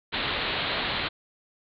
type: low-pass noise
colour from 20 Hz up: white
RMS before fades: -29 dBFS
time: 0.12-1.09 s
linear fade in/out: 20 ms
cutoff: 4200 Hz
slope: 96 dB/octave
effects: none